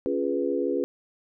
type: chord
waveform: sine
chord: C# dominant seventh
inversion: none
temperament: equal with one note detuned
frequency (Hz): 277.2 / 349.2 / 416.7 / 493.9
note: C#4 / E#4 / G#4 / B4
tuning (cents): 0 / 0 / +6 / 0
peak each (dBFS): -29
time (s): 0.06-0.84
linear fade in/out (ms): 0
effects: none